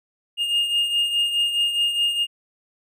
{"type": "beating tone pair", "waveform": "triangle", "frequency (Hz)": [2833, 2837.8], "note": ["F7", "F7"], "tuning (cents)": [24, 27], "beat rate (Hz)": 4.8, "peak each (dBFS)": [-18, -26], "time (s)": [0.37, 2.27], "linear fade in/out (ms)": 50, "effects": []}